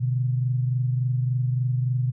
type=tone pair together; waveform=sine; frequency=124.1 / 147.58 Hz; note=B2 / D3; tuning=+9 / +9 cents; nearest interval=minor third; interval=300 cents; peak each=-21 / -30 dBFS; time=0-2.12 s; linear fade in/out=20 ms; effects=none